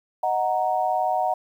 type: chord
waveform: sine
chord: D# minor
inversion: none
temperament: equal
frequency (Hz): 622.3 / 740 / 932.3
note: D#5 / F#5 / A#5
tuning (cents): 0 / 0 / 0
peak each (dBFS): -27 / -22 / -27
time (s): 0.23-1.34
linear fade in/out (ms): 5
effects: 9-bit